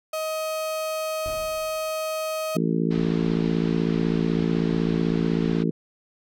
35% pulse tone, 630 Hz, D#5, 21 cents sharp, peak -24 dBFS, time 0.13-2.57 s, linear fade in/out 5 ms
brown noise with exponential decay, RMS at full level -35 dBFS, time 1.26-2.14 s, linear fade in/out 1 ms, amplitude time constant 190 ms
harmonic tone, 56 Hz, A1, 31 cents sharp, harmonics 3 / 4 / 5 / 6 / 7 / 8, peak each -24 / -26 / -28 / -30 / -31 / -32 dBFS, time 2.55-5.71 s, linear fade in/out 10 ms
pink low-pass noise, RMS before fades -37 dBFS, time 2.9-5.64 s, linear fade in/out 20 ms, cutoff 4400 Hz, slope 24 dB/octave
effects none

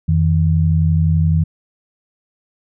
sine tone pair together, 87.31 / 159.02 Hz, F2 / D#3, 0 / +38 cents, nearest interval minor seventh, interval 1038 cents, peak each -14 dBFS, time 0.08-1.44 s, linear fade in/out 10 ms, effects none

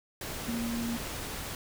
sine tone in noise, 233.6 Hz, A#3, 4 cents sharp, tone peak -31 dBFS, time 0.48-0.97 s, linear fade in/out 2 ms, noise pink, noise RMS -38 dBFS, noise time 0.21-1.55 s, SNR +4 dB, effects none

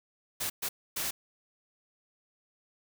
white noise bursts at uneven times, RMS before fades -33 dBFS, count 3, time 0.4-0.5 / 0.62-0.69 / 0.96-1.11 s, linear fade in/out 10 ms, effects none

